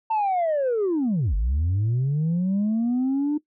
sine linear two-way sweep, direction down then up, 904 to 46.25 to 302 Hz, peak -18 dBFS, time 0.1-3.38 s, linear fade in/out 10 ms, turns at 1.35 s, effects noise-tail reverb RT60 0.1 s tail -19 dB re dry + tanh soft clip ceiling -18 dBFS

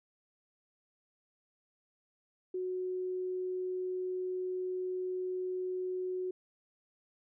sine tone, 368 Hz, F#4, 9 cents flat, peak -33 dBFS, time 2.54-6.31 s, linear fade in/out 5 ms, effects none

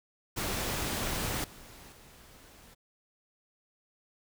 pink noise with level steps, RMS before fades -33 / -51 / -55 dBFS, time 0.36-2.75 s, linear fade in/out 20 ms, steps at 1.44 / 1.92 s, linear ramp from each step 2 ms, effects none

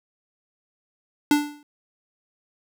square tone with exponential decay, 293.7 Hz, D4, in tune, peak -13 dBFS, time 1.31-1.63 s, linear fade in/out 2 ms, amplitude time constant 68 ms, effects none

